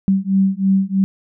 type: beating tone pair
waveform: sine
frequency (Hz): 191.6 / 194.7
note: G3 / G3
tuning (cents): -39 / -12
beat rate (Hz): 3.1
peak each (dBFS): -16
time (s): 0.08-1.04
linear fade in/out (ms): 0
effects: none